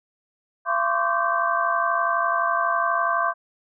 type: tone cluster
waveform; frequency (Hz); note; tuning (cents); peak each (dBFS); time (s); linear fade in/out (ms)
sine; 679 / 1039 / 1118 / 1170 / 1556; F5 / C6 / C#6 / D6 / G6; -49 / -12 / +14 / -7 / -13; -26; 0.65-3.34; 50
effects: none